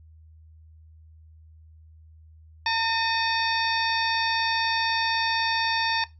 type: harmonic tone with a mistuned harmonic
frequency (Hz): 908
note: A#5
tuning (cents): -46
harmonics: 1 / 2 / 3 / 4 / 5 / 6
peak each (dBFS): -25 / -28 / -30 / -31 / -32 / -33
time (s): 2.66-6.04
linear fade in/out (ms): 2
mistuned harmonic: 3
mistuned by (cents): -130
effects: noise-tail reverb RT60 0.2 s tail -18 dB re dry + added 79 Hz sine -48 dBFS peak until 6.19 s